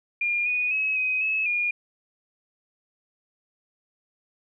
sine tone with pitch steps, 2412 / 2471 / 2563 / 2518 / 2584 / 2430 Hz, D7 / D#7 / E7 / D#7 / E7 / D#7, +46 / -13 / -49 / +20 / -35 / -42 cents, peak -22 dBFS, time 0.21-1.71 s, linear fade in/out 5 ms, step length 250 ms, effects none

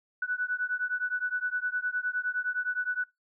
sine beating tone pair, 1480 / 1489.7 Hz, F#6 / F#6, 0 / +11 cents, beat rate 9.7 Hz, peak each -31 dBFS, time 0.22-3.04 s, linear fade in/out 5 ms, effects noise-tail reverb RT60 0.2 s tail -23 dB re dry

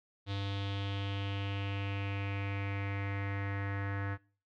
square tone with low-pass filter sweep, 99.3 Hz, G2, 23 cents sharp, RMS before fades -36 dBFS, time 0.26-4.18 s, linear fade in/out 50 ms, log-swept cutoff 3700 to 1700 Hz, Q 4.3, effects noise-tail reverb RT60 0.4 s tail -23 dB re dry

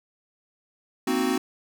square chord, C half-diminished seventh, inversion third, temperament equal, 233.1 / 261.6 / 311.1 / 370 Hz, Bb3 / C4 / Eb4 / Gb4, 0 / 0 / 0 / 0 cents, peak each -31 / -26 / -31 / -28 dBFS, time 1.07-1.38 s, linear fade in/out 5 ms, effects none

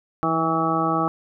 harmonic tone with a mistuned harmonic, 162.2 Hz, E3, 28 cents flat, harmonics 1 / 2 / 3 / 4 / 5 / 7 / 8, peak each -28 / -25 / -31 / -29 / -26 / -25 / -26 dBFS, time 0.23-1.08 s, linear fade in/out 0 ms, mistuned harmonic 1, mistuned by +43 cents, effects none

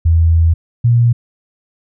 sine tone pair in turn, 82.41 / 118.7 Hz, E2 / A#2, 0 / +32 cents, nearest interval tritone, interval 632 cents, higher second, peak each -7 dBFS, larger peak neither, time 0.05-0.54 / 0.84-1.13 s, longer first, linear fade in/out 10 ms, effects none

